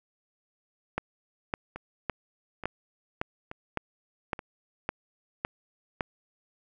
two click trains, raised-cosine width 0.5 ms, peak -13 / -23 dBFS, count 10 / 4, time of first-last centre 0.98-6.008 / 1.76-4.392 s, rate 1.79 / 1.14 Hz, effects none

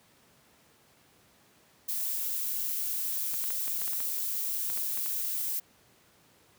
violet noise, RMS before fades -32 dBFS, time 1.88-5.6 s, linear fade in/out 10 ms
clicks, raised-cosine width 0.3 ms, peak -26 dBFS, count 12, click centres 3.341 / 3.44 / 3.505 / 3.679 / 3.817 / 3.878 / 3.933 / 4.004 / 4.7 / 4.775 / 4.974 / 5.062 s
effects pink hiss -62 dBFS RMS until 6.58 s + high-pass 100 Hz 12 dB/octave

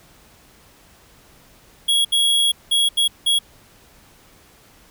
square tone bursts at uneven times, 3322 Hz, G#7, in tune, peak -15 dBFS, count 5, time 1.88-2.05 / 2.12-2.52 / 2.71-2.89 / 2.97-3.08 / 3.26-3.39 s, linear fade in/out 10 ms, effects pink hiss -51 dBFS RMS until 4.9 s

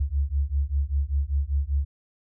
sine beating tone pair, 67.9 / 73 Hz, C#2 / D2, -35 / -10 cents, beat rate 5.1 Hz, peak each -25 dBFS, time 0-1.85 s, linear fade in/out 10 ms, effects none

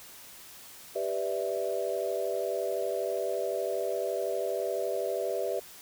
sine chord, E minor seventh, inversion first, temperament equal, 392 / 493.9 / 587.3 / 659.3 Hz, G4 / B4 / D5 / E5, 0 / 0 / 0 / 0 cents, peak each -34 dBFS, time 0.95-5.6 s, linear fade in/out 10 ms, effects white hiss -49 dBFS RMS until 5.81 s

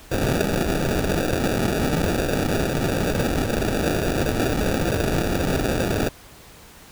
white noise with sample-and-hold, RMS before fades -22 dBFS, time 0.11-6.09 s, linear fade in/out 5 ms, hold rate 1050 Hz, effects pink hiss -46 dBFS RMS until 6.91 s

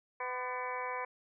harmonic tone with a mistuned harmonic, 251.5 Hz, B3, 32 cents sharp, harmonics 2 / 3 / 4 / 5 / 6 / 7 / 8 / 9, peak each -42 / -45 / -38 / -49 / -49 / -46 / -48 / -44 dBFS, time 0.2-1.05 s, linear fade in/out 5 ms, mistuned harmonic 5, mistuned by -69 cents, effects none

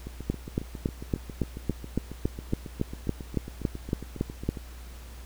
two click trains, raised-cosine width 3 ms, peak -24 / -12 dBFS, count 34 / 16, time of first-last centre 0.07-4.572 / 0.3-4.49 s, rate 7.33 / 3.58 Hz, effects added 60 Hz sine -41 dBFS peak until 5.25 s + pink hiss -51 dBFS RMS until 5.25 s

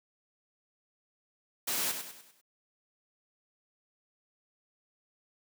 white noise with echo, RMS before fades -32 dBFS, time 1.67-1.92 s, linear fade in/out 10 ms, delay 99 ms, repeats 5, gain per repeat -7 dB, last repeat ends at 2.415 s, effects high-pass 150 Hz 12 dB/octave

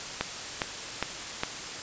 click train, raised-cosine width 0.3 ms, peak -10 dBFS, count 4, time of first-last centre 0.21-1.434 s, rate 2.45 Hz, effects white hiss -37 dBFS RMS until 1.82 s + resampled to 16000 Hz

